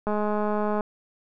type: click train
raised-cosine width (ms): 1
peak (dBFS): -14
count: 156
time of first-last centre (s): 0.07-0.808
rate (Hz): 210
effects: none